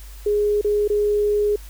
sine tone with dropouts, 415.6 Hz, G#4, 1 cent sharp, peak -16 dBFS, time 0.26-1.56 s, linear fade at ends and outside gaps 5 ms, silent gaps 0.613-0.645 / 0.878-0.899 s, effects added 50 Hz sine -36 dBFS peak until 1.69 s + white hiss -47 dBFS RMS until 1.69 s

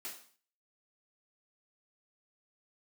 white noise with exponential decay, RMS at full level -37 dBFS, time 0.05-0.36 s, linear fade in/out 0 ms, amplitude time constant 67 ms, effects noise-tail reverb RT60 0.6 s tail -19 dB re dry + high-pass 200 Hz 12 dB/octave

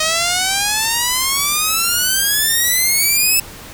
5% pulse exponential sweep, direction up, 622.3 to 2637 Hz, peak -3 dBFS, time 0-3.4 s, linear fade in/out 5 ms, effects pink hiss -35 dBFS RMS until 3.73 s

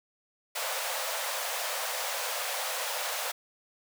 pink high-pass noise, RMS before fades -33 dBFS, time 0.55-3.32 s, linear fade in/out 10 ms, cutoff 490 Hz, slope 96 dB/octave, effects none

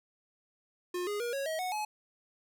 square tone with pitch steps, 357.3 / 412.8 / 476.9 / 551 / 636.6 / 735.5 / 849.8 Hz, F4 / G#4 / A#4 / C#5 / D#5 / F#5 / G#5, +40 / -10 / +39 / -11 / +39 / -11 / +40 cents, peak -33 dBFS, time 0.94-1.85 s, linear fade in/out 5 ms, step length 130 ms, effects none

